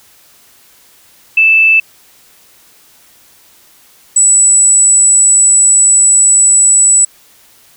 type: tone pair in turn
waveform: sine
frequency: 2637 / 7902 Hz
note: E7 / B8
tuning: 0 / 0 cents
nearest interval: octave + perfect fifth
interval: 1900 cents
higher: second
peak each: -4 dBFS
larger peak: neither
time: 1.37-1.8 / 4.16-7.05 s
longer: second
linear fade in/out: 5 ms
effects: white hiss -45 dBFS RMS until 7.76 s